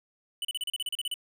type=tone bursts; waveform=square; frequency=2981 Hz; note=F#7; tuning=12 cents sharp; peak=-30 dBFS; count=12; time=0.42-1.141 s; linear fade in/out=2 ms; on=28 ms; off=35 ms; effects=none

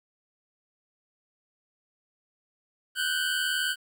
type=tone pair together; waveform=25% pulse; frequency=1480 / 1559.5 Hz; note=F#6 / G6; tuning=0 / -9 cents; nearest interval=minor second; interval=91 cents; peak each=-25 dBFS; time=2.95-3.76 s; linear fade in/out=50 ms; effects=10-bit

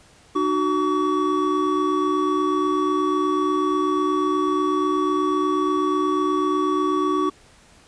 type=tone cluster; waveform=triangle; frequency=302.6 / 370.8 / 1136 Hz; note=D#4 / F#4 / C#6; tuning=-48 / +4 / +42 cents; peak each=-21 dBFS; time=0.35-7.3 s; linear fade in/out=10 ms; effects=pink hiss -52 dBFS RMS until 7.87 s + resampled to 22050 Hz

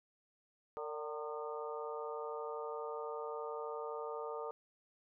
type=harmonic tone with a mistuned harmonic; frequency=152.1 Hz; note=D#3; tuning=39 cents flat; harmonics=3 / 4 / 5 / 6 / 7 / 8; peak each=-42 / -47 / -51 / -48 / -55 / -47 dBFS; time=0.77-4.51 s; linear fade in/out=0 ms; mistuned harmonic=4; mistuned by=-59 cents; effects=none

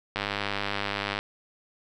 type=click train; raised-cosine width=0.3 ms; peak=-12 dBFS; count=105; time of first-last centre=0.16-1.19 s; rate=101 Hz; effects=none

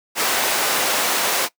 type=high-pass noise; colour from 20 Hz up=pink; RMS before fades=-20 dBFS; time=0.15-1.49 s; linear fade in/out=50 ms; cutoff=510 Hz; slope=12 dB/octave; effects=noise-tail reverb RT60 0.1 s tail -19 dB re dry

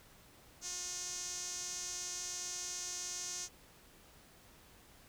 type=tone with band-pass filter; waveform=sawtooth; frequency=358.6 Hz; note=F4; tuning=46 cents sharp; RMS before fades=-42 dBFS; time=0.61-3.49 s; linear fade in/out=50 ms; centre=6300 Hz; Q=5; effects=pink hiss -61 dBFS RMS until 5.08 s

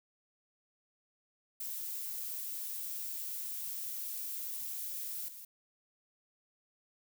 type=noise with level steps; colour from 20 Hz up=violet; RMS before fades=-40 / -49 dBFS; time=1.6-5.45 s; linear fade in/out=5 ms; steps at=5.28 s; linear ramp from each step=5 ms; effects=none

